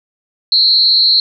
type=tone with amplitude modulation; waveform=sine; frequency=4186 Hz; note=C8; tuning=in tune; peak=-3 dBFS; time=0.52-1.2 s; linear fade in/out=2 ms; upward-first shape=sine; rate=238 Hz; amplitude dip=100%; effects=none